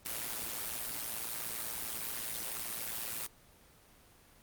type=noise with amplitude modulation; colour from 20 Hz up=white; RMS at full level=-35 dBFS; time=0.05-3.27 s; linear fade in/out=10 ms; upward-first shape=sine; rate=114 Hz; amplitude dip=75%; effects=pink hiss -61 dBFS RMS until 4.42 s + Opus 24 kbps